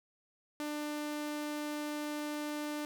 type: tone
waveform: sawtooth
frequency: 297.8 Hz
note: D4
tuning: 24 cents sharp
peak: -32 dBFS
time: 0.6-2.85 s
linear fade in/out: 0 ms
effects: none